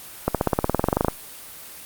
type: accelerating click train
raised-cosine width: 1 ms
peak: -4 dBFS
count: 17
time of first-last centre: 0.28-1.083 s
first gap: 67 ms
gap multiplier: 0.96
effects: white hiss -40 dBFS RMS until 1.85 s + Opus 32 kbps